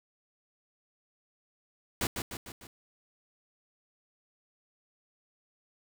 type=noise with echo; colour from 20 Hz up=pink; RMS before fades=-30 dBFS; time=2.01-2.07 s; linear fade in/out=2 ms; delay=150 ms; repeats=4; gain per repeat=-5 dB; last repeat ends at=2.67 s; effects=none